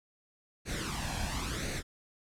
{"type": "noise with flanger", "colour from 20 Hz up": "pink", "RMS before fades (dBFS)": -35, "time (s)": [0.65, 1.83], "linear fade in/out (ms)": 50, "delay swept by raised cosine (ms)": [0.47, 1.23], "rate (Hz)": 0.96, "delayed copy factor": 0.65, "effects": ["low-pass 9000 Hz 12 dB/octave"]}